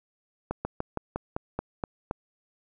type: slowing click train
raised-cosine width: 1 ms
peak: -15 dBFS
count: 9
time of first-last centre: 0.51-2.111 s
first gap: 140 ms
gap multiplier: 1.1
effects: none